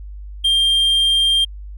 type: tone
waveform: triangle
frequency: 3190 Hz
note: G7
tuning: 30 cents sharp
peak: -11 dBFS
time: 0.44-1.45 s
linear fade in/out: 10 ms
effects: added 50 Hz sine -30 dBFS peak until 1.77 s